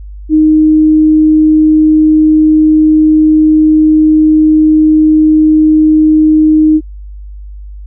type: tone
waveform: sine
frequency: 310 Hz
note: D#4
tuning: 6 cents flat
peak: -3 dBFS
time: 0.29-6.81 s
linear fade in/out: 50 ms
effects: added 50 Hz sine -24 dBFS peak until 7.86 s